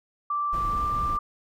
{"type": "tone with pitch glide", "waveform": "sine", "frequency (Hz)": [1171, 1182.6], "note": ["D6", "D6"], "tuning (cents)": [-5, 12], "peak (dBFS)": -24, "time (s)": [0.3, 1.19], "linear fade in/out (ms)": 5, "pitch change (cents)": 17, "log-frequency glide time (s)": [0.7, 0.82]}
{"type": "noise", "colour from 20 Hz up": "brown", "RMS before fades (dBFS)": -33, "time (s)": [0.52, 1.18], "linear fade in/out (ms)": 20}
{"effects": []}